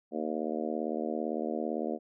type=harmonic tone; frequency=77.78 Hz; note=D#2; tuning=in tune; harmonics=3 / 4 / 5 / 6 / 7 / 8 / 9; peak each=-36 / -37 / -38 / -39 / -39 / -40 / -41 dBFS; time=0.11-1.99 s; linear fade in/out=50 ms; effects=none